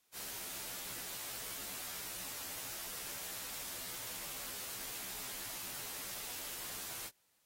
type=noise with comb filter; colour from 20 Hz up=white; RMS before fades=-44 dBFS; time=0.12-7.11 s; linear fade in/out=50 ms; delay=13 ms; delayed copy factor=-1; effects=white hiss -75 dBFS RMS until 7.45 s + AAC 48 kbps